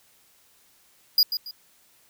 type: tone with echo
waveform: square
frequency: 4883 Hz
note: D#8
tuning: 33 cents flat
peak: -15 dBFS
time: 1.18-1.23 s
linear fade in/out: 2 ms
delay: 140 ms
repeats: 2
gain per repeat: -10 dB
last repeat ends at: 1.51 s
effects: white hiss -60 dBFS RMS until 2.09 s